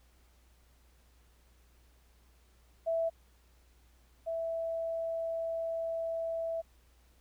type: tone pair in turn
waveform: sine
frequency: 659.3 / 659.3 Hz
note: E5 / E5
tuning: 0 / 0 cents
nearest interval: unison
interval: 0 cents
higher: neither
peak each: -28 / -32 dBFS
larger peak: first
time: 2.86-3.1 / 4.26-6.62 s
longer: second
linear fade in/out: 20 ms
effects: added 60 Hz sine -62 dBFS peak until 7.2 s + pink hiss -69 dBFS RMS until 7.2 s